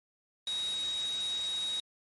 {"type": "tone in noise", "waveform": "sine", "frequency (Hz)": 3795, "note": "A#7", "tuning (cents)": 30, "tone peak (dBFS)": -31, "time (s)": [0.47, 1.8], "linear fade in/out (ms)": 2, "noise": "white", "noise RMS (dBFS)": -43, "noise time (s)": [0.47, 1.8], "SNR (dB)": 9, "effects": ["MP3 48 kbps"]}